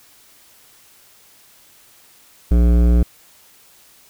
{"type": "tone with hard clipping", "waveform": "triangle", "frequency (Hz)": 59.1, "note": "A#1", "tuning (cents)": 24, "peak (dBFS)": -12, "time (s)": [2.51, 3.03], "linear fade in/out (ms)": 5, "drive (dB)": 18, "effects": ["white hiss -50 dBFS RMS until 4.09 s"]}